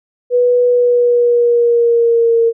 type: tone with pitch glide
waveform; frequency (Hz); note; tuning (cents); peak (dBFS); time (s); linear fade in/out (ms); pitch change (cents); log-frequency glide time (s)
sine; 490.5 to 460.3; B4 to A#4; -12 to -22; -8; 0.3-2.53; 50; -110; 0.67-2.42
effects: none